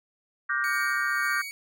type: chord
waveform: sine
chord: G minor seventh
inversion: second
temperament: equal with one note detuned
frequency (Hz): 1174.7 / 1432.9 / 1568 / 1864.7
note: D6 / F6 / G6 / Bb6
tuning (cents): 0 / +44 / 0 / 0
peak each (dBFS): -31 / -30 / -28 / -31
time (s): 0.49-1.42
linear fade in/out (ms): 10
type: tone with tremolo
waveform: sawtooth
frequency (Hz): 2249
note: C#7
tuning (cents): +24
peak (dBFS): -29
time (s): 0.64-1.51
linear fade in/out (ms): 0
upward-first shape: sine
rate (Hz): 1.8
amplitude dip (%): 50
effects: none